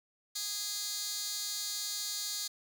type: tone with high-pass filter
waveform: 15% pulse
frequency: 412.1 Hz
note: G#4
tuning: 13 cents flat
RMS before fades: -37 dBFS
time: 0.35-2.48 s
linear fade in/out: 10 ms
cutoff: 5000 Hz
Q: 2
effects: none

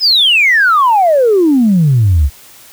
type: exponential sweep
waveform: sine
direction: down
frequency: 5250 to 65 Hz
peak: -5 dBFS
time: 0-2.3 s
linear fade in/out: 50 ms
effects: tanh soft clip ceiling -2 dBFS + white hiss -39 dBFS RMS until 2.72 s

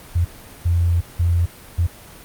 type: tone bursts at uneven times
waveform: sine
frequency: 86 Hz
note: F2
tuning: 26 cents flat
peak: -14 dBFS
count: 4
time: 0.15-0.25 / 0.65-1.01 / 1.19-1.46 / 1.78-1.87 s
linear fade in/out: 10 ms
effects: pink hiss -41 dBFS RMS until 2.24 s + Opus 32 kbps

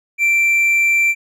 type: tone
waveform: triangle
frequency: 2349 Hz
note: D7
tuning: in tune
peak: -10 dBFS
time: 0.18-1.15 s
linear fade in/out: 50 ms
effects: none

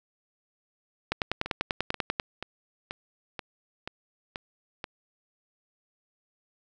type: two click trains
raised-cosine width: 0.3 ms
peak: -10 / -18 dBFS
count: 12 / 8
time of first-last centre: 1.12-2.198 / 1.46-4.842 s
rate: 10.2 / 2.07 Hz
effects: none

